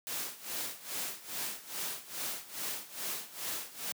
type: noise with tremolo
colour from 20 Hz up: white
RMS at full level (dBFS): -36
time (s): 0.07-3.92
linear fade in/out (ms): 0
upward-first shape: sine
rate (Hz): 2.4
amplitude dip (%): 85
effects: high-pass 150 Hz 12 dB/octave